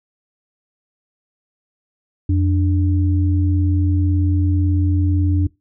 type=tone pair together; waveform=sine; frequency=88.18 / 293.7 Hz; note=F2 / D4; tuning=+17 / 0 cents; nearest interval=octave + major sixth; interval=2083 cents; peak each=-14 / -21 dBFS; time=2.29-5.47 s; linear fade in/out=5 ms; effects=noise-tail reverb RT60 0.2 s tail -21 dB re dry